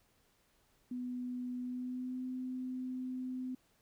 sine tone with pitch glide, 248.5 to 255.3 Hz, B3 to C4, +11 to -42 cents, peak -37 dBFS, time 0.91-3.55 s, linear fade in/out 5 ms, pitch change +47 cents, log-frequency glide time 1.6-2.24 s, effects pink hiss -72 dBFS RMS until 3.81 s

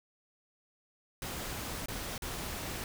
pink noise with dropouts, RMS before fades -39 dBFS, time 1.22-2.84 s, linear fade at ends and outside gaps 1 ms, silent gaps 1.859-1.884 / 2.179-2.221 s, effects none

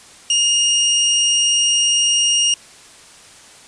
25% pulse tone, 2843 Hz, F7, 30 cents sharp, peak -9 dBFS, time 0.3-2.54 s, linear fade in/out 2 ms, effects white hiss -43 dBFS RMS until 3.67 s + resampled to 22050 Hz

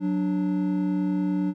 triangle tone pair together, 183.76 / 293.7 Hz, F#3 / D4, -12 / 0 cents, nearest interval minor sixth, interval 812 cents, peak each -23 dBFS, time 0-1.54 s, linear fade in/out 50 ms, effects none

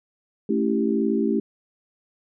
sine chord, A dominant seventh, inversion none, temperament equal, 220 / 277.2 / 329.6 / 392 Hz, A3 / C#4 / E4 / G4, 0 / 0 / 0 / 0 cents, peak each -23 / -26 / -26 / -25 dBFS, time 0.49-1.4 s, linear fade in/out 5 ms, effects none

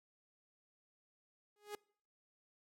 sawtooth tone with exponential growth, 415.3 Hz, G#4, in tune, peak -36 dBFS, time 1.56-1.75 s, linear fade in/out 2 ms, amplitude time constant 40 ms, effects noise-tail reverb RT60 0.6 s tail -25 dB re dry + MP3 64 kbps

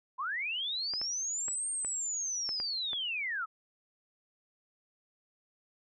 sine linear two-way sweep, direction up then down, 961 to 8740 to 1231 Hz, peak -32 dBFS, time 0.18-3.46 s, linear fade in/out 20 ms, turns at 1.69 s
clicks, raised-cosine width 0.5 ms, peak -28 dBFS, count 7, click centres 0.937 / 1.015 / 1.483 / 1.848 / 2.491 / 2.601 / 2.932 s
effects none

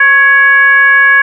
sine tone with frequency modulation, 1671 Hz, G#6, 10 cents sharp, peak -3 dBFS, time 0-1.22 s, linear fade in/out 5 ms, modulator 576 Hz, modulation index 0.6, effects none

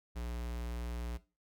square tone, 59.3 Hz, A#1, 30 cents sharp, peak -38 dBFS, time 0.15-1.18 s, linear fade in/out 20 ms, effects noise-tail reverb RT60 0.3 s tail -17 dB re dry

